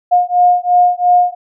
sine beating tone pair, 713 / 715.9 Hz, F5 / F5, +36 / +43 cents, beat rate 2.9 Hz, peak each -11 dBFS, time 0.11-1.35 s, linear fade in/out 20 ms, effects none

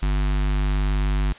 square tone with notch filter, 49.62 Hz, G1, 22 cents sharp, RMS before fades -21 dBFS, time 0.02-1.33 s, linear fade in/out 10 ms, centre 520 Hz, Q 1, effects white hiss -44 dBFS RMS until 1.38 s + resampled to 8000 Hz

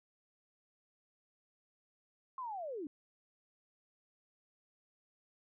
sine linear sweep, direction down, 1075 to 268.6 Hz, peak -39 dBFS, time 2.38-2.87 s, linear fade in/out 2 ms, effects none

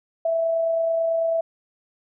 sine tone with amplitude modulation, 659.3 Hz, E5, in tune, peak -18 dBFS, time 0.25-1.41 s, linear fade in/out 5 ms, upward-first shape sine, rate 29.1 Hz, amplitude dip 25%, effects none

